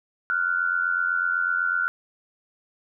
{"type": "tone pair together", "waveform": "sine", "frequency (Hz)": [1396.9, 1484.9], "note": ["F6", "F#6"], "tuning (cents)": [0, 6], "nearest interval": "minor second", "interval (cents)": 106, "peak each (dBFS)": -24, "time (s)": [0.3, 1.88], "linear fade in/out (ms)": 0, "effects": []}